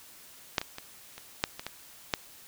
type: clicks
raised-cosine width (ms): 0.2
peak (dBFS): -7 / -17 / -21 / -25 / -7 / -20 / -17 / -8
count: 8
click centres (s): 0.582 / 0.615 / 0.784 / 1.18 / 1.439 / 1.595 / 1.666 / 2.138
effects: white hiss -52 dBFS RMS until 2.47 s